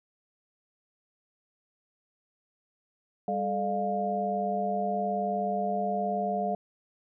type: tone cluster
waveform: sine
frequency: 198.5 / 432.2 / 605 / 704 Hz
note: G3 / A4 / D#5 / F5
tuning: +22 / -31 / -49 / +14 cents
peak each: -33 / -35 / -34 / -29 dBFS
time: 3.28-6.55 s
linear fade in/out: 2 ms
effects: none